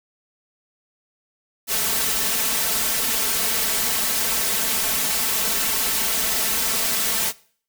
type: noise with comb filter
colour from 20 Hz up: white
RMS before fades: -22 dBFS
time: 1.67-7.33 s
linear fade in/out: 50 ms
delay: 4.5 ms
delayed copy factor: +0.9
effects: noise-tail reverb RT60 0.5 s tail -21 dB re dry